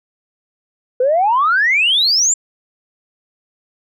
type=exponential sweep; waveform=sine; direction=up; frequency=485.2 to 7459 Hz; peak=-10 dBFS; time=1-2.34 s; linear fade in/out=5 ms; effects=tanh soft clip ceiling -6 dBFS